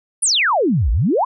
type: exponential two-way sweep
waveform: sine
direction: down then up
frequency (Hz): 10390 to 49.75 to 1085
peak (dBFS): -13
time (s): 0.22-1.25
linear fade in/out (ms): 10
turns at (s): 0.91
effects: none